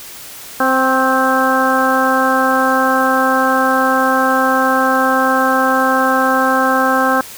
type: harmonic tone with a mistuned harmonic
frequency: 261.6 Hz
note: C4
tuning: in tune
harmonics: 1 / 2 / 3 / 4 / 5 / 6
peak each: -18 / -18 / -18 / -18 / -18 / -18 dBFS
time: 0.6-7.21 s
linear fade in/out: 2 ms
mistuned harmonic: 4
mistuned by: +28 cents
effects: white hiss -33 dBFS RMS until 7.37 s